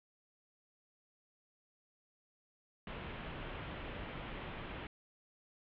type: low-pass noise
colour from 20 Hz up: pink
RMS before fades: -45 dBFS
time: 2.87-4.87 s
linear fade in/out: 2 ms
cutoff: 3300 Hz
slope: 48 dB/octave
effects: none